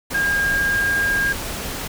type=tone in noise; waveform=sine; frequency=1617 Hz; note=G#6; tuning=47 cents flat; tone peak=-17 dBFS; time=0.14-1.33 s; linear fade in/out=10 ms; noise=pink; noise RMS=-28 dBFS; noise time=0.1-1.88 s; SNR=+8 dB; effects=none